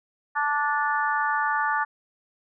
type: harmonic tone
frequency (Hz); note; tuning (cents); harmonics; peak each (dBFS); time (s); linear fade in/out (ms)
292.3; D4; -8; 3 / 4 / 5 / 6; -26 / -27 / -28 / -29; 0.35-1.85; 20
effects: none

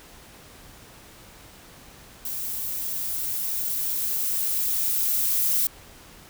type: noise with level ramp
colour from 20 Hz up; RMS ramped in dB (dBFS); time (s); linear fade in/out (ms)
violet; -31 to -22; 2.25-5.67; 2
effects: pink hiss -48 dBFS RMS until 6.29 s

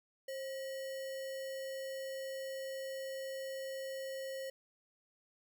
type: tone with sample-and-hold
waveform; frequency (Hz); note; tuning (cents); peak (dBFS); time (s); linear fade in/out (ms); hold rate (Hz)
sine; 534; C5; +35; -39; 0.28-4.5; 5; 2450
effects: none

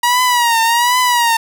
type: tone with vibrato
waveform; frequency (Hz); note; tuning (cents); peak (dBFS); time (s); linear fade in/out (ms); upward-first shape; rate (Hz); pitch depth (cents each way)
sawtooth; 955; A#5; +42; -7; 0.03-1.37; 5; triangle; 1.3; 100
effects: none

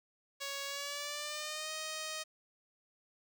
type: tone with pitch glide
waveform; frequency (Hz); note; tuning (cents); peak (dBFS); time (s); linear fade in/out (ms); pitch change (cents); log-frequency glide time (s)
5% pulse; 557 to 625.2; C#5 to D#5; +8 to +8; -27; 0.4-2.24; 20; +200; 0.66-1.72
effects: none

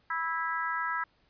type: harmonic tone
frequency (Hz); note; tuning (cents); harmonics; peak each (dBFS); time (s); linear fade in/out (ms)
328; E4; -9; 3 / 4 / 5 / 6; -35 / -33 / -34 / -39; 0.1-1.04; 5
effects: pink hiss -68 dBFS RMS until 1.29 s + resampled to 11025 Hz

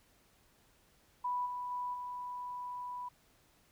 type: tone with level steps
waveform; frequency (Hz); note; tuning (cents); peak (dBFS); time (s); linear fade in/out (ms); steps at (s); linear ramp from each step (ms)
sine; 987; B5; -1; -32 / -37 / -35 / -39; 1.24-3.09; 10; 1.45 / 1.7 / 1.93; 20
effects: pink hiss -68 dBFS RMS until 3.71 s

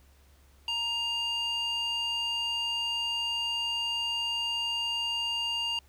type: tone with band-pass filter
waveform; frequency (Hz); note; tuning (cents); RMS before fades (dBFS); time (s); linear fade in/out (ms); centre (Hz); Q
square; 937; A#5; +9; -31; 0.68-5.79; 2; 3300; 9.4
effects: added 69 Hz sine -57 dBFS peak until 5.88 s + pink hiss -64 dBFS RMS until 5.88 s

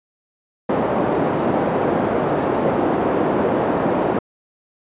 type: band-pass noise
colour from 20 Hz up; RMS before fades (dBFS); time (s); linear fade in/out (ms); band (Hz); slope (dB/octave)
pink; -19; 0.69-4.19; 5; 260 to 740; 12
effects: resampled to 8000 Hz

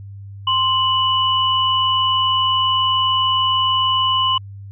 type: tone pair together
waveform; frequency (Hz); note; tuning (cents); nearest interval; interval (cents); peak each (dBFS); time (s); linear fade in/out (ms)
sine; 1046.5 / 2960; C6 / F#7; 0 / 0; octave + tritone; 1800; -17; 0.47-4.38; 5
effects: added 99 Hz sine -32 dBFS peak until 4.71 s

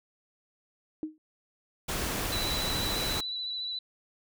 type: tone with exponential decay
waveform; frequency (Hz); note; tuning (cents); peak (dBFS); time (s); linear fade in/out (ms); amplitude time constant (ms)
sine; 311.1; D#4; 0; -27; 1.03-1.18; 1; 32
type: noise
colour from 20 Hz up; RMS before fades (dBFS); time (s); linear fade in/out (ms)
pink; -32; 1.88-3.21; 10
type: tone with vibrato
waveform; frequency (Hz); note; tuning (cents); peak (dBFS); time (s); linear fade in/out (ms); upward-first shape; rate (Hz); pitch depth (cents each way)
sine; 3963; B7; +5; -32; 2.32-3.79; 5; sine; 14; 24
effects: none

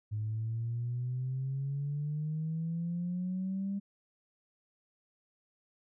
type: exponential sweep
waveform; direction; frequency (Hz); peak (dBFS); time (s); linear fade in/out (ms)
sine; up; 105.5 to 200.4; -31; 0.11-3.8; 20
effects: tanh soft clip ceiling -27 dBFS

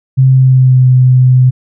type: tone with pitch glide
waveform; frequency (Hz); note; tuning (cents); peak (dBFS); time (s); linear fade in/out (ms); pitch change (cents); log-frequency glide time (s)
sine; 131.7 to 127.66; C3 to C3; +12 to -42; -3; 0.17-1.51; 20; -54; 0.27-0.88
effects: none

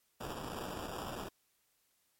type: noise with sample-and-hold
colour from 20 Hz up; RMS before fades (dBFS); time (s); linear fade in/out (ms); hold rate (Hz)
white; -42; 0.2-1.29; 10; 2100
effects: white hiss -75 dBFS RMS until 2.19 s + MP3 64 kbps

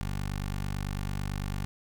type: tone with notch filter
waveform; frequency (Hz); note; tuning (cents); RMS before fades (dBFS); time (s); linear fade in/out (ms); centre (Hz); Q
15% pulse; 49; G1; 0; -33; 0.01-1.65; 0; 490; 1.4
effects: none

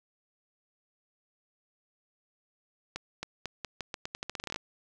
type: accelerating click train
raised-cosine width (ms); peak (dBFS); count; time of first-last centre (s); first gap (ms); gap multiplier
0.2; -18; 18; 2.96-4.56; 270; 0.84
effects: none

